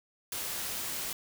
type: noise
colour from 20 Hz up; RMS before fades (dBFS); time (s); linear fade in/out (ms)
white; -36; 0.32-1.13; 2
effects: none